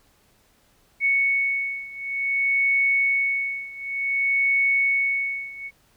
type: beating tone pair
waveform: sine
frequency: 2217 / 2217.55 Hz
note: C#7 / C#7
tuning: 0 / 0 cents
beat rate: 0.55 Hz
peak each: -22 / -24 dBFS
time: 1-5.71 s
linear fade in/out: 50 ms
effects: pink hiss -61 dBFS RMS until 5.96 s